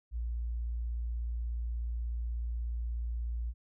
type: tone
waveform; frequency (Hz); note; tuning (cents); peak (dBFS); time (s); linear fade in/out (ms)
sine; 58.27; A#1; 0; -32; 0.11-3.54; 50
effects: none